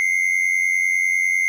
triangle tone pair together, 2072 / 2162 Hz, C7 / C#7, -17 / -44 cents, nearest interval minor second, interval 73 cents, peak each -17 / -19 dBFS, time 0-1.48 s, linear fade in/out 0 ms, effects none

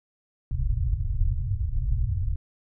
pink low-pass noise, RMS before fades -25 dBFS, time 0.51-2.36 s, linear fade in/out 2 ms, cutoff 130 Hz, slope 96 dB/octave, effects none

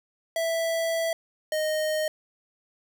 square tone pair in turn, 659.3 / 619.2 Hz, E5 / D#5, 0 / -9 cents, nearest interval minor second, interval 109 cents, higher first, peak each -25 dBFS, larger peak neither, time 0.36-1.13 / 1.52-2.08 s, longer first, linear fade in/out 2 ms, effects none

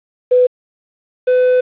sine / triangle tone pair in turn, 499.2 / 503.5 Hz, B4 / B4, +19 / +33 cents, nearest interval unison, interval 14 cents, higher second, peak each -7 dBFS, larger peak neither, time 0.31-0.47 / 1.27-1.61 s, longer second, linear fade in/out 10 ms, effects resampled to 8000 Hz + 7-bit

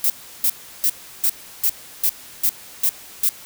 violet noise bursts, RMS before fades -17 dBFS, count 9, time 0.04-3.291 s, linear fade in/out 2 ms, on 59 ms, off 340 ms, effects white hiss -41 dBFS RMS until 3.45 s

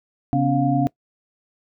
sine tone cluster, 136.5 / 251 / 281.1 / 704 Hz, C#3 / B3 / C#4 / F5, -26 / +28 / +24 / +14 cents, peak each -21 / -24 / -20 / -23 dBFS, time 0.33-0.87 s, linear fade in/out 0 ms, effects noise-tail reverb RT60 0.1 s tail -21 dB re dry

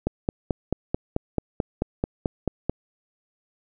click train, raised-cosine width 2 ms, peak -9 dBFS, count 13, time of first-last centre 0.07-2.696 s, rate 4.57 Hz, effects none

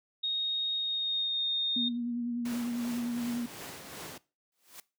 sine tone with pitch glide, 3729 to 3680 Hz, A#7 to A#7, 0 to -23 cents, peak -28 dBFS, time 0.23-1.89 s, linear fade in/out 10 ms, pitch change -23 cents, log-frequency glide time 0.75-1.45 s
sine tone with vibrato, 239 Hz, A#3, 43 cents sharp, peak -30 dBFS, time 1.76-3.46 s, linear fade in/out 5 ms, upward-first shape sine, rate 10 Hz, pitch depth 29 cents each way
pink noise with tremolo, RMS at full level -41 dBFS, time 2.45-4.18 s, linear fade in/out 5 ms, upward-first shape triangle, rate 2.7 Hz, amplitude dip 50%
white noise with exponential growth, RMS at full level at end -44 dBFS, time 4.52-4.8 s, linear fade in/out 2 ms, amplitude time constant 59 ms
effects noise-tail reverb RT60 0.3 s tail -20 dB re dry + high-pass 150 Hz 12 dB/octave

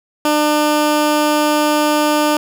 15% pulse tone, 300 Hz, D4, 37 cents sharp, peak -6 dBFS, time 0.25-2.37 s, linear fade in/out 2 ms, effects none

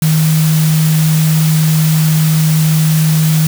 sine tone in noise, 156.9 Hz, D#3, 15 cents sharp, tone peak -8 dBFS, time 0.02-3.47 s, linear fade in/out 2 ms, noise white, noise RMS -21 dBFS, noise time 0.02-3.47 s, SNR +10 dB, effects none

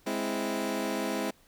20% pulse chord, Ab augmented, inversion none, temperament equal, 207.7 / 261.6 / 329.6 Hz, Ab3 / C4 / E4, 0 / 0 / 0 cents, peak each -29 dBFS, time 0.06-1.31 s, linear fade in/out 10 ms, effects pink hiss -62 dBFS RMS until 1.47 s

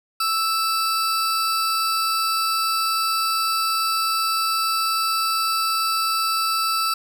40% pulse tone pair together, 1318.5 / 4653 Hz, E6 / D8, 0 / -17 cents, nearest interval octave + minor seventh, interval 2183 cents, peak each -20 / -24 dBFS, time 0.2-6.94 s, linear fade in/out 5 ms, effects none

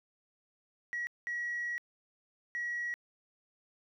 sine tone bursts at uneven times, 1917 Hz, A#6, 48 cents sharp, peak -32 dBFS, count 3, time 0.93-1.07 / 1.27-1.78 / 2.55-2.94 s, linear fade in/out 0 ms, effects tanh soft clip ceiling -30 dBFS + 12-bit

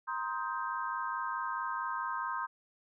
sine chord, C minor seventh, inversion third, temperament just, 941.9 / 1046.5 / 1255.8 / 1569.8 Hz, Bb5 / C6 / Eb6 / G6, +18 / 0 / +16 / +2 cents, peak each -39 / -37 / -39 / -40 dBFS, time 0.07-2.47 s, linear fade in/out 20 ms, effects none

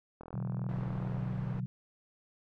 click train, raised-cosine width 1 ms, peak -32 dBFS, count 41, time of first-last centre 0.21-1.169 s, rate 41.7 Hz
sine chord, B minor, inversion none, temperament just, 123.47 / 148.16 / 185.21 Hz, B2 / D3 / F#3, 0 / +16 / +2 cents, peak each -35 / -40 / -38 dBFS, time 0.34-1.66 s, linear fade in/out 0 ms
pink low-pass noise, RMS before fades -46 dBFS, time 0.69-1.6 s, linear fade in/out 2 ms, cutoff 1300 Hz, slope 12 dB/octave
effects none

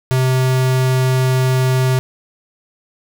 square tone, 129.5 Hz, C3, 17 cents flat, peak -13 dBFS, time 0.11-1.99 s, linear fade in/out 0 ms, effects none

